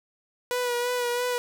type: tone with vibrato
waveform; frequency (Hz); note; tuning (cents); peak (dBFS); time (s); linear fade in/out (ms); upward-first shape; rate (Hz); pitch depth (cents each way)
sawtooth; 488.5; B4; -19; -21; 0.51-1.38; 0; sine; 3; 28
effects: none